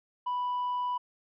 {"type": "tone with tanh clipping", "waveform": "sine", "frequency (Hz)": 987.8, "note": "B5", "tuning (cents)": 0, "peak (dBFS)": -29, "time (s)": [0.26, 0.98], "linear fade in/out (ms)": 10, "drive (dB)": 1, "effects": []}